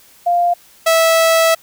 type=tone pair in turn; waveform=sine / sawtooth; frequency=699 / 654.3 Hz; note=F5 / E5; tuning=+1 / -13 cents; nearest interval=minor second; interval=114 cents; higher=first; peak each=-11 / -6 dBFS; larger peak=second; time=0.26-0.54 / 0.86-1.55 s; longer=second; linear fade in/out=10 ms; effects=white hiss -47 dBFS RMS until 1.62 s